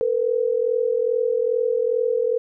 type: tone pair together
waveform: sine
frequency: 453.2 / 495.6 Hz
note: A#4 / B4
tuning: -49 / +6 cents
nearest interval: major second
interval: 155 cents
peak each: -21 dBFS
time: 0.01-2.38 s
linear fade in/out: 0 ms
effects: none